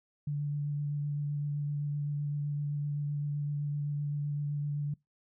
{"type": "tone with vibrato", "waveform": "sine", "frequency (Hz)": 145.7, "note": "D3", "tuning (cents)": -13, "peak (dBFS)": -30, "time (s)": [0.27, 4.94], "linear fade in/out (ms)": 5, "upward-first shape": "sine", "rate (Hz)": 7.8, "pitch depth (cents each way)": 13, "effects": ["noise-tail reverb RT60 0.2 s tail -25 dB re dry"]}